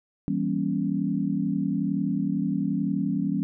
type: chord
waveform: sine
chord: E diminished seventh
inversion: none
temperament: equal with one note detuned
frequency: 164.81 / 196 / 238.1 / 277.2 Hz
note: E3 / G3 / Bb3 / Db4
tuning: 0 / 0 / +37 / 0 cents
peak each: -30 / -27 / -31 / -28 dBFS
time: 0.28-3.43 s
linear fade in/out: 0 ms
effects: none